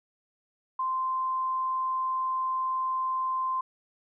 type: tone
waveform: sine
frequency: 1041 Hz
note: C6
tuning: 9 cents flat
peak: -26 dBFS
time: 0.79-3.61 s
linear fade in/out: 5 ms
effects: none